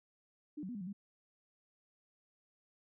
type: tone with pitch steps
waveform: sine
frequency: 298.4 / 187.2 / 245.7 / 202.8 / 177.8 / 200 Hz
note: D4 / F#3 / B3 / G#3 / F3 / G3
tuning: +28 / +20 / -9 / -41 / +31 / +35 cents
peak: -40 dBFS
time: 0.57-0.93 s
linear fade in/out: 10 ms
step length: 60 ms
effects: none